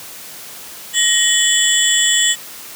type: tone cluster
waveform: sine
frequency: 1882 / 3003 / 3416 / 7350 / 7920 Hz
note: A#6 / F#7 / G#7 / A#8 / B8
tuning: +16 / +25 / +48 / -25 / +4 cents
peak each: -18 dBFS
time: 0.93-2.36 s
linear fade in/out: 50 ms
effects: white hiss -34 dBFS RMS until 2.75 s + high-pass 100 Hz 12 dB/octave